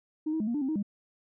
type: tone with pitch steps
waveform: sine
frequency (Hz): 309.2 / 319.1 / 212.3 / 235.6 / 295.1 / 264.9 / 313.4 / 202.9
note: D#4 / D#4 / G#3 / A#3 / D4 / C4 / D#4 / G#3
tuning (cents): -11 / +44 / +38 / +19 / +8 / +22 / +13 / -40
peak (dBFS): -26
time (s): 0.26-0.828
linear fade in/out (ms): 10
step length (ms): 71
effects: tanh soft clip ceiling -23 dBFS